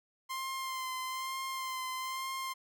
sawtooth tone with vibrato, 1046.5 Hz, C6, in tune, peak -32 dBFS, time 0.29-2.54 s, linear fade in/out 20 ms, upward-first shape sine, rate 1.1 Hz, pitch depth 24 cents each way, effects none

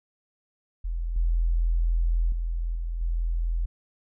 sine tone with level steps, 41.91 Hz, E1, 29 cents sharp, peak -26 / -20 / -25 / -27 / -23 dBFS, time 0.84-3.66 s, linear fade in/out 10 ms, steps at 1.16 / 2.32 / 2.75 / 3.01 s, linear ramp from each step 2 ms, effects none

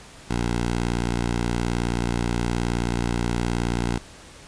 10% pulse tone, 58.9 Hz, A#1, 19 cents sharp, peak -14 dBFS, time 0.29-3.99 s, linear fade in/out 20 ms, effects pink hiss -45 dBFS RMS until 4.47 s + resampled to 22050 Hz

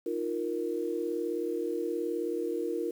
sine chord, Eb suspended second, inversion none, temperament just, 311.1 / 350 / 466.7 Hz, Eb4 / F4 / Bb4, 0 / +4 / +2 cents, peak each -36 / -33 / -33 dBFS, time 0.06-2.91 s, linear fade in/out 5 ms, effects 9-bit

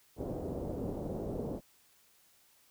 white low-pass noise, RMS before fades -38 dBFS, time 0.16-1.61 s, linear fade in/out 50 ms, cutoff 530 Hz, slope 24 dB/octave, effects white hiss -66 dBFS RMS until 2.7 s

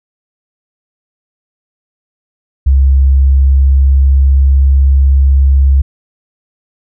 sine tone with pitch glide, 67.5 to 68.05 Hz, C#2 to C#2, -45 to -31 cents, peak -4 dBFS, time 2.66-5.82 s, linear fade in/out 10 ms, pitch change +14 cents, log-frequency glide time 3.02-4.74 s, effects none

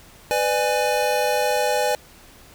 square chord, G# diminished, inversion first, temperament just, 498.4 / 598 / 830.6 Hz, B4 / D5 / G#5, +16 / +31 / 0 cents, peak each -24 dBFS, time 0.31-1.95 s, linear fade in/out 0 ms, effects pink hiss -48 dBFS RMS until 2.54 s

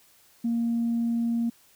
sine tone, 233.1 Hz, A#3, in tune, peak -22 dBFS, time 0.44-1.5 s, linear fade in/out 10 ms, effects tanh soft clip ceiling -19 dBFS + white hiss -59 dBFS RMS until 1.75 s

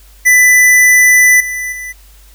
square tone with level steps, 1992 Hz, B6, 14 cents sharp, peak -5 / -18 / -23 dBFS, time 0.25-1.93 s, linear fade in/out 20 ms, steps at 1.4 / 1.72 s, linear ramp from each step 5 ms, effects added 50 Hz sine -39 dBFS peak until 2.34 s + white hiss -46 dBFS RMS until 2.34 s

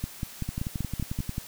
two click trains, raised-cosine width 5 ms, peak -17 / -18 dBFS, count 8 / 10, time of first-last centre 0.04-1.381 / 0.49-1.294 s, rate 5.22 / 11.2 Hz, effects white hiss -45 dBFS RMS until 1.47 s

